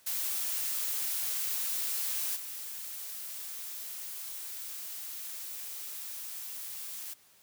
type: noise with level steps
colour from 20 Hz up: blue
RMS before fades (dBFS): -33 / -41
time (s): 0.06-7.14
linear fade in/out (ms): 10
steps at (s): 2.35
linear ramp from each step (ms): 20
effects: white hiss -62 dBFS RMS until 7.42 s + high-pass 60 Hz 12 dB/octave